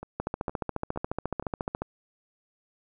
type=two click trains; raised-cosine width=1 ms; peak=-24 / -15 dBFS; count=4 / 24; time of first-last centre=0.03-1.425 / 0.2-1.82 s; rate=2.15 / 14.2 Hz; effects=none